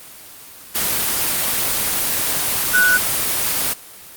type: tone in noise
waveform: sine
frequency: 1480 Hz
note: F#6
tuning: in tune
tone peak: -11 dBFS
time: 2.73-2.98 s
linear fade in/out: 20 ms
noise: white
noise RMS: -19 dBFS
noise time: 0.74-3.74 s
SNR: +5 dB
effects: white hiss -39 dBFS RMS until 4.16 s + Opus 24 kbps